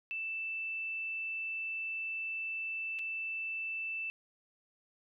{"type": "tone with dropouts", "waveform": "sine", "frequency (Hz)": 2650, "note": "E7", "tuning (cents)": 9, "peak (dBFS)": -35, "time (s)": [0.11, 4.1], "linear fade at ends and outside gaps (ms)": 0, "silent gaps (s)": [2.988, 2.992], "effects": []}